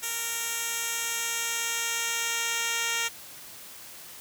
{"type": "tone with band-pass filter sweep", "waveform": "10% pulse", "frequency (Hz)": 463.4, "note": "A#4", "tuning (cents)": -10, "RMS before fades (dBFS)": -30, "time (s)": [0.02, 3.09], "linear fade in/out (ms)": 20, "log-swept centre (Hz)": [10000, 5200], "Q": 0.79, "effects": ["white hiss -45 dBFS RMS until 4.2 s", "high-pass 60 Hz 12 dB/octave"]}